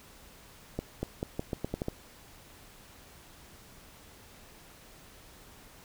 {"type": "accelerating click train", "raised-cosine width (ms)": 2, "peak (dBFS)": -18, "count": 9, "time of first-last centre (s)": [0.79, 1.884], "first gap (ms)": 240, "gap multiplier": 0.83, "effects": ["pink hiss -54 dBFS RMS until 5.84 s"]}